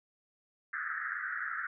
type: band-pass noise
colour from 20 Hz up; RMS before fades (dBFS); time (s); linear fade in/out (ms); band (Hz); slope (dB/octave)
pink; -37; 0.73-1.67; 5; 1300 to 1900; 96
effects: none